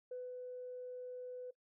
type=tone with ADSR envelope; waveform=sine; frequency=500 Hz; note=B4; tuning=21 cents sharp; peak=-40 dBFS; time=0.11-1.51 s; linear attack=6 ms; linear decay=200 ms; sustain=-3 dB; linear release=9 ms; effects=noise-tail reverb RT60 0.1 s tail -20 dB re dry + tanh soft clip ceiling -37 dBFS